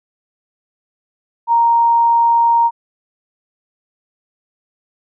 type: tone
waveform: sine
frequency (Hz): 932.3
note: A#5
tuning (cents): 0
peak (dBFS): -9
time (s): 1.47-2.71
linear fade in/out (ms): 50
effects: none